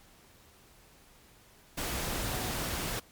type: tone in noise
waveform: sine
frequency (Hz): 740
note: F#5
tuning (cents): 0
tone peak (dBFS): -44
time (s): 2.31-2.52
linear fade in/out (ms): 10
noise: pink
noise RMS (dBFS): -34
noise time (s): 1.77-3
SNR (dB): -13
effects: pink hiss -59 dBFS RMS until 3.11 s + MP3 96 kbps